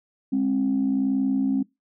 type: tone pair together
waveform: sine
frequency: 206.4 / 267.8 Hz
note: G#3 / C4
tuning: -10 / +40 cents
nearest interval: perfect fourth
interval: 450 cents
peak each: -25 / -20 dBFS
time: 0.32-1.63 s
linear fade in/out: 10 ms
effects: noise-tail reverb RT60 0.2 s tail -23 dB re dry + tanh soft clip ceiling -14 dBFS